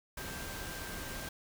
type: tone in noise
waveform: sine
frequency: 1576 Hz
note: G6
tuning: 9 cents sharp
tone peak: -48 dBFS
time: 0.17-1.29 s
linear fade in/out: 5 ms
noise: pink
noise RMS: -42 dBFS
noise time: 0.17-1.29 s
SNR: -9 dB
effects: none